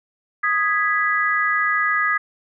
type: chord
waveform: sine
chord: G# minor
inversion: second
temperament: equal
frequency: 1244.5 / 1661.2 / 1975.5 Hz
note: D#6 / G#6 / B6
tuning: 0 / 0 / 0 cents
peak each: -21 / -21 / -22 dBFS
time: 0.43-2.18 s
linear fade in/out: 10 ms
effects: none